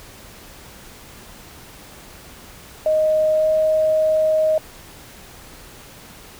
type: tone with pitch glide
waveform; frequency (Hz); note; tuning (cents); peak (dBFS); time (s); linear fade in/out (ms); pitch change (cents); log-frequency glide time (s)
sine; 622.3 to 626.3; D#5 to D#5; 0 to +11; -14; 2.86-4.58; 2; +11; 3.37-3.47
effects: pink hiss -42 dBFS RMS until 6.39 s